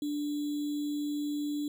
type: tone with sample-and-hold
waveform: sine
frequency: 293.7 Hz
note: D4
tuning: in tune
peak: -30 dBFS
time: 0.02-1.68 s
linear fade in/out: 2 ms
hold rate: 3675 Hz
effects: none